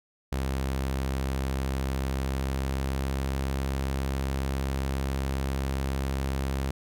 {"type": "tone with pitch glide", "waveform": "sawtooth", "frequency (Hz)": [66.7, 67.36], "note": ["C2", "C#2"], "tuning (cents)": [34, -49], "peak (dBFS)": -23, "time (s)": [0.32, 6.71], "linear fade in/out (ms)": 5, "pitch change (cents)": 17, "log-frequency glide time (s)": [2.1, 3.31], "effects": []}